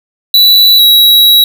square tone pair in turn, 3951 / 3874 Hz, B7 / B7, 0 / -34 cents, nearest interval unison, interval 34 cents, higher first, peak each -3 dBFS, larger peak neither, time 0.34-0.79 / 0.79-1.44 s, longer second, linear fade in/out 2 ms, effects 7-bit

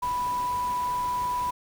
sine tone in noise, 987.8 Hz, B5, in tune, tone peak -25 dBFS, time 0.02-1.51 s, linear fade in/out 10 ms, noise pink, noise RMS -41 dBFS, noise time 0.02-1.51 s, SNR +13 dB, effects none

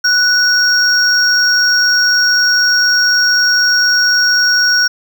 triangle tone pair together, 1477 / 5576 Hz, F#6 / F8, -3 / -4 cents, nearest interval octave + major seventh, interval 2299 cents, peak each -10 dBFS, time 0.04-4.88 s, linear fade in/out 10 ms, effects none

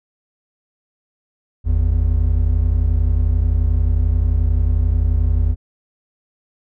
triangle tone pair together, 50.67 / 82 Hz, G#1 / E2, -42 / -9 cents, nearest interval minor sixth, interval 833 cents, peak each -14 dBFS, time 1.64-5.56 s, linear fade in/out 50 ms, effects none

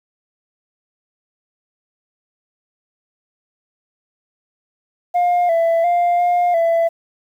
sine tone with pitch steps, 708 / 666 / 700 / 707 / 668 Hz, F5 / E5 / F5 / F5 / E5, +23 / +18 / +4 / +21 / +23 cents, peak -10 dBFS, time 5.14-6.89 s, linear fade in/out 20 ms, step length 350 ms, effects tanh soft clip ceiling -12 dBFS + 8-bit

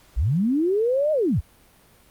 sine linear two-way sweep, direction up then down, 44.02 to 630 to 44.02 Hz, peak -18 dBFS, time 0.16-1.41 s, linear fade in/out 20 ms, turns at 1.12 s, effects pink hiss -55 dBFS RMS until 2.1 s + Opus 48 kbps

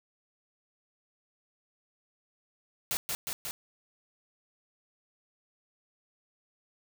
white noise with echo, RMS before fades -31 dBFS, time 2.91-2.97 s, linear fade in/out 0 ms, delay 180 ms, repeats 3, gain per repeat -2 dB, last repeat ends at 3.51 s, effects none

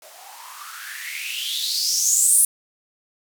violet noise with band-pass filter sweep, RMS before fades -23 dBFS, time 0.02-2.45 s, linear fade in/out 2 ms, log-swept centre 590 to 10000 Hz, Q 7.5, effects none

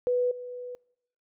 sine tone with level steps, 493.9 Hz, B4, in tune, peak -22 / -35 dBFS, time 0.07-0.75 s, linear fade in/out 0 ms, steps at 0.31 s, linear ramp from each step 5 ms, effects noise-tail reverb RT60 0.8 s tail -26 dB re dry

